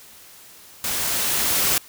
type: noise with level ramp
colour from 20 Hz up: white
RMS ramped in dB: -25 to -19 dBFS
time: 0.84-1.78 s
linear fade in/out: 2 ms
effects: white hiss -46 dBFS RMS until 1.88 s